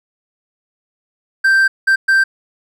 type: tone bursts at uneven times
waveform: triangle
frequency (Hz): 1568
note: G6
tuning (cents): 0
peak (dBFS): -7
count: 3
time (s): 1.44-1.68 / 1.87-1.96 / 2.08-2.24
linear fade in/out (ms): 10
effects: none